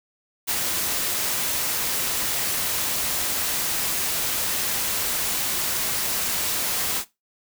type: noise with ADSR envelope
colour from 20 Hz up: white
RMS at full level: -23 dBFS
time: 0.47-7.05 s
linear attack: 25 ms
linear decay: 41 ms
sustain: -2 dB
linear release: 71 ms
effects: noise-tail reverb RT60 0.2 s tail -17 dB re dry